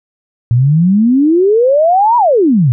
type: exponential two-way sweep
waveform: sine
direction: up then down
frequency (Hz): 114 to 987.8 to 114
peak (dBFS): -6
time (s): 0.51-2.72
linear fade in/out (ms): 0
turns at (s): 2.17
effects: none